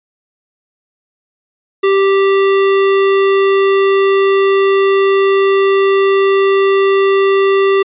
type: tone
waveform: square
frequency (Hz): 391.3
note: G4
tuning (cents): -3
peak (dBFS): -9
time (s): 1.83-7.83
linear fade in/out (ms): 10
effects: resampled to 8000 Hz